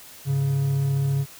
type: tone pair together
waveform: triangle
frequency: 103.9 / 138.69 Hz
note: G#2 / C#3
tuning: +1 / +1 cents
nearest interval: perfect fourth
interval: 500 cents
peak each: -30 / -18 dBFS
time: 0.25-1.26 s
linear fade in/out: 50 ms
effects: white hiss -45 dBFS RMS until 1.39 s